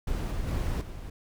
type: noise with level steps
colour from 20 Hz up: brown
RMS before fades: -30 / -32 / -29 / -39 dBFS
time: 0.07-1.1 s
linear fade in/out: 5 ms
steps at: 0.31 / 0.47 / 0.81 s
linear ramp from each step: 5 ms
effects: none